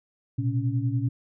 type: tone cluster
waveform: sine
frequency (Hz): 117.5 / 127.8 / 279.2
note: A#2 / C3 / C#4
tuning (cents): +14 / -40 / +13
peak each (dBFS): -25 / -28 / -31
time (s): 0.38-1.09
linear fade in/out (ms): 10
effects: none